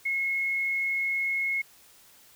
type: tone with frequency modulation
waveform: sine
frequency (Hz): 2171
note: C#7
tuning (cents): -37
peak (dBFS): -25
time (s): 0.05-1.62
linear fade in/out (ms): 10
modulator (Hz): 53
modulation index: 0.28
effects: white hiss -56 dBFS RMS until 2.35 s